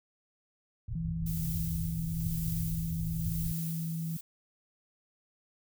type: low-pass noise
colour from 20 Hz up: white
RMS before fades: -37 dBFS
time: 0.88-3.52 s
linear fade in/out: 5 ms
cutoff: 130 Hz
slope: 48 dB/octave
type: tone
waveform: sine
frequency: 163.7 Hz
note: E3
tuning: 12 cents flat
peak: -32 dBFS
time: 0.95-4.17 s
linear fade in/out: 5 ms
type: noise with tremolo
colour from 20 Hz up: violet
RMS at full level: -40 dBFS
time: 1.26-4.21 s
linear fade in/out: 5 ms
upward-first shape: sine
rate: 1 Hz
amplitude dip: 55%
effects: none